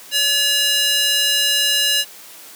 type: tone with high-pass filter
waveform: square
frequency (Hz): 569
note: C#5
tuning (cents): +45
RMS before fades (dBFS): -17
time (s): 0.11-2.05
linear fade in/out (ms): 50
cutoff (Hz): 2900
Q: 1.7
effects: white hiss -40 dBFS RMS until 2.55 s + high-pass 200 Hz 12 dB/octave